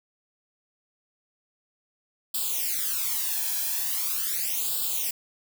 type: noise with flanger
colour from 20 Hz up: blue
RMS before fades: -28 dBFS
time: 2.34-5.11 s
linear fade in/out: 5 ms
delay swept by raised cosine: 0.24 to 1.23 ms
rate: 0.41 Hz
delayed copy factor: +1
effects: none